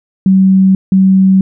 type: tone pair in turn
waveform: sine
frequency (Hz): 190.5 / 190.5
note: G3 / G3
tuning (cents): -49 / -49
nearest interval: unison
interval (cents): 0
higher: neither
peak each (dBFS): -4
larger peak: neither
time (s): 0.26-0.75 / 0.92-1.41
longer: neither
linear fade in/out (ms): 2
effects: none